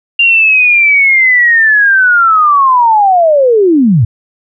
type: linear sweep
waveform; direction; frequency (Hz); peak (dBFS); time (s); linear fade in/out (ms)
sine; down; 2794 to 98; -4; 0.19-4.05; 5
effects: none